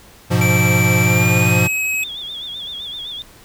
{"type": "chord", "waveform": "square", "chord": "F diminished", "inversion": "first", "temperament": "equal", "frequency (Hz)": [103.83, 123.47, 174.61], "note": ["Ab2", "Cb3", "F3"], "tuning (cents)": [0, 0, 0], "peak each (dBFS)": [-18, -18, -19], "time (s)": [0.3, 1.68], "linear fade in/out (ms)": 20}
{"type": "tone with pitch glide", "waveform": "square", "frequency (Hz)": [2327, 2552], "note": ["D7", "D#7"], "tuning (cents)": [-17, 43], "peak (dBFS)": -18, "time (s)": [0.41, 2.04], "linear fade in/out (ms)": 5, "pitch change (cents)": 160, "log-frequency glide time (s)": [1.03, 1.67]}
{"type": "tone with vibrato", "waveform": "sine", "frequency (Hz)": 3442, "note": "A7", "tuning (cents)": -39, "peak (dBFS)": -26, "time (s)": [2.03, 3.22], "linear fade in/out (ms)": 0, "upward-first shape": "sine", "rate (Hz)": 7.8, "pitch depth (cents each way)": 91}
{"effects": ["pink hiss -45 dBFS RMS until 3.44 s"]}